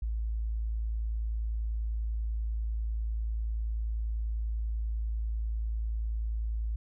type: tone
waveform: sine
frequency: 55.1 Hz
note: A1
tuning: 3 cents sharp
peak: -29 dBFS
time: 0.02-6.76 s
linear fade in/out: 5 ms
effects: none